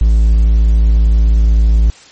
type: tone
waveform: triangle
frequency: 55 Hz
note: A1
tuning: in tune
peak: -4 dBFS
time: 0.01-1.9 s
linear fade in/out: 0 ms
effects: white hiss -40 dBFS RMS until 2.11 s + MP3 32 kbps